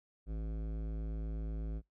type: tone with hard clipping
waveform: sine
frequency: 54.1 Hz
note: A1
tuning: 29 cents flat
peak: -38 dBFS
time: 0.26-1.82 s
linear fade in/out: 50 ms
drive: 15 dB
effects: noise-tail reverb RT60 0.2 s tail -26 dB re dry